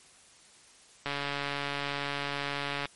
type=click train; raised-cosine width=0.3 ms; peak=-16 dBFS; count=256; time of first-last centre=1.06-2.856 s; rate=142 Hz; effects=white hiss -57 dBFS RMS until 2.95 s + MP3 48 kbps